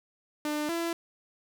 sawtooth tone pair in turn, 299.5 / 336.2 Hz, D4 / E4, +34 / +34 cents, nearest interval major second, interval 200 cents, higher second, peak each -25 dBFS, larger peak neither, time 0.45-0.69 / 0.69-0.93 s, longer neither, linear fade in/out 2 ms, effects none

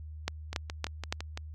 two click trains, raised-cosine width 0.2 ms, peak -12 / -19 dBFS, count 4 / 6, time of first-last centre 0.28-1.125 / 0.53-1.375 s, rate 3.55 / 5.92 Hz, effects added 77 Hz sine -40 dBFS peak until 1.54 s + MP3 96 kbps

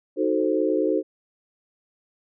sine chord, D# diminished seventh, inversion none, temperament equal, 311.1 / 370 / 440 / 523.3 Hz, D#4 / F#4 / A4 / C5, 0 / 0 / 0 / 0 cents, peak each -24 / -25 / -25 / -26 dBFS, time 0.16-1.03 s, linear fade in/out 50 ms, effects none

